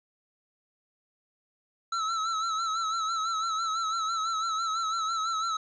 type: tone with vibrato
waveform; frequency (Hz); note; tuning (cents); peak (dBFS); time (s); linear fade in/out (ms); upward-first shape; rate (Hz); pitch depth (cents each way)
square; 1318.5; E6; 0; -28; 1.92-5.57; 5; sine; 6; 56
effects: resampled to 16000 Hz + 10-bit